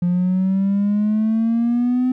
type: exponential sweep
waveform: triangle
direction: up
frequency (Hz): 174.61 to 256.1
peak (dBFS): -12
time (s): 0.02-2.12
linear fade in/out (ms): 5
effects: tanh soft clip ceiling -11 dBFS